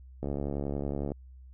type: click train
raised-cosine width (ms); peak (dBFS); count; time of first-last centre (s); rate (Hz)
2; -20; 64; 0.23-1.119; 70.9
effects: added 64 Hz sine -47 dBFS peak until 1.53 s